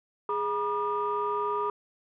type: tone cluster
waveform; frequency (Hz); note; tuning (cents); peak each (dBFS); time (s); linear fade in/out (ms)
sine; 416.1 / 964 / 1210; G#4 / B5 / D#6; +3 / -42 / -49; -30; 0.29-1.7; 2
effects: tanh soft clip ceiling -19 dBFS